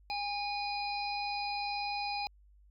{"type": "harmonic tone with a mistuned harmonic", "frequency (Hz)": 818, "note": "G#5", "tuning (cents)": -26, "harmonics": [1, 3, 5, 6], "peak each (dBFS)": [-35, -40, -42, -43], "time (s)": [0.1, 2.27], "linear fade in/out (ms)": 0, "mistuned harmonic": 6, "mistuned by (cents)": 15, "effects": ["added 50 Hz sine -58 dBFS peak until 2.7 s"]}